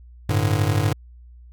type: chord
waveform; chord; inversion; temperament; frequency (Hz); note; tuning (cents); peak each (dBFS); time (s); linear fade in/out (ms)
square; G suspended second; none; just; 98 / 110.25 / 147; G2 / A2 / D3; 0 / +4 / +2; -22 / -23 / -25; 0.29-0.93; 5
effects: added 60 Hz sine -42 dBFS peak until 1.52 s